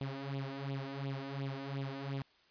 sawtooth tone with flanger, 137.1 Hz, C#3, 19 cents flat, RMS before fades -40 dBFS, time 0.01-2.22 s, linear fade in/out 0 ms, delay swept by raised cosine 0.28 to 3.38 ms, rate 2.8 Hz, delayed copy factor +0.75, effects white hiss -67 dBFS RMS until 2.5 s + resampled to 11025 Hz

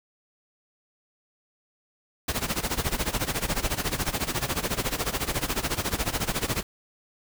pink noise with tremolo, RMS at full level -25 dBFS, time 2.28-6.63 s, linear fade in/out 5 ms, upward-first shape sine, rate 14 Hz, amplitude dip 85%, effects none

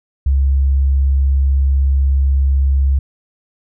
sine tone, 68.1 Hz, C#2, 30 cents flat, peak -10 dBFS, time 0.26-2.99 s, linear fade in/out 5 ms, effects none

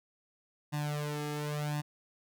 sawtooth tone with flanger, 148.4 Hz, D3, 18 cents sharp, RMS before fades -35 dBFS, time 0.72-1.82 s, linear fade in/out 20 ms, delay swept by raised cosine 1.1 to 2.4 ms, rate 0.91 Hz, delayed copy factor +0.9, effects none

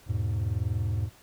triangle chord, E major, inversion none, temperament equal, 82.41 / 103.83 / 123.47 Hz, E2 / G#2 / B2, 0 / 0 / 0 cents, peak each -29 / -26 / -32 dBFS, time 0.06-1.1 s, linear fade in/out 50 ms, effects pink hiss -56 dBFS RMS until 1.22 s

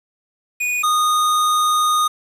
square tone pair in turn, 2467 / 1233.5 Hz, D#7 / D#6, -15 / -15 cents, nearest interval octave, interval 1200 cents, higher first, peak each -19 / -15 dBFS, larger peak second, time 0.6-0.83 / 0.83-2.08 s, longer second, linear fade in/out 10 ms, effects resampled to 32000 Hz + 7-bit

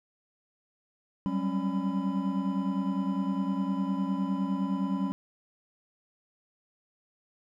triangle tone cluster, 188.6 / 198.4 / 274 / 1002 Hz, F#3 / G3 / C#4 / B5, +33 / +21 / -20 / +25 cents, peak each -29 / -30 / -30 / -38 dBFS, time 1.26-5.12 s, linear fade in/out 0 ms, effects none

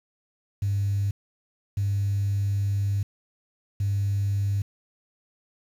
sine tone bursts at uneven times, 100 Hz, G2, 35 cents sharp, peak -21 dBFS, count 3, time 0.62-1.11 / 1.77-3.03 / 3.8-4.62 s, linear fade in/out 5 ms, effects tanh soft clip ceiling -18 dBFS + 8-bit

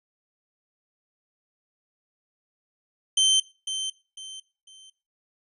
sawtooth tone with echo, 3105 Hz, G7, 17 cents flat, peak -14 dBFS, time 3.17-3.4 s, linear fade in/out 5 ms, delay 500 ms, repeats 3, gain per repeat -10 dB, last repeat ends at 4.9 s, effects noise-tail reverb RT60 0.3 s tail -18 dB re dry + resampled to 24000 Hz

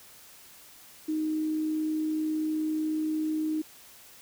sine tone with amplitude modulation, 311.1 Hz, D#4, in tune, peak -25 dBFS, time 1.08-3.62 s, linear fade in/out 10 ms, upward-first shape sine, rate 60.1 Hz, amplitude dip 25%, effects white hiss -52 dBFS RMS until 4.21 s

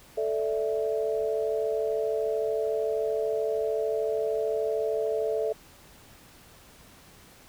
sine chord, A suspended fourth, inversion none, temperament just, 440 / 586.7 / 660 Hz, A4 / D5 / E5, 0 / -2 / +2 cents, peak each -27 / -32 / -31 dBFS, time 0.17-5.53 s, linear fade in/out 10 ms, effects pink hiss -53 dBFS RMS until 7.48 s

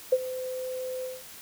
sine tone with ADSR envelope, 512 Hz, C5, 38 cents flat, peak -15 dBFS, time 0.12-1.23 s, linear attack 8 ms, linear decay 45 ms, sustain -16 dB, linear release 190 ms, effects white hiss -46 dBFS RMS until 1.41 s

